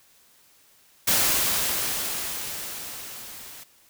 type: noise with level ramp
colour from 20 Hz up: white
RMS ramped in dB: -20 to -43 dBFS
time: 1.07-3.64 s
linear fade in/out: 10 ms
effects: white hiss -58 dBFS RMS until 3.89 s